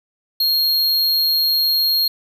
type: tone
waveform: square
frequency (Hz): 4253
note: C8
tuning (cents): +27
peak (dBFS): -15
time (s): 0.4-2.08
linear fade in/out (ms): 5
effects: none